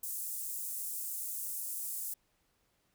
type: high-pass noise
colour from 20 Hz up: pink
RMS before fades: -39 dBFS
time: 0.03-2.14 s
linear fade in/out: 5 ms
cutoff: 8500 Hz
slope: 24 dB/octave
effects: pink hiss -75 dBFS RMS until 2.94 s